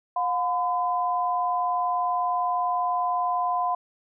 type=tone pair together; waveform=sine; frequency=716 / 1012.6 Hz; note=F5 / B5; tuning=+43 / +43 cents; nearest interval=tritone; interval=600 cents; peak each=-25 dBFS; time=0.16-3.75 s; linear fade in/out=5 ms; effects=none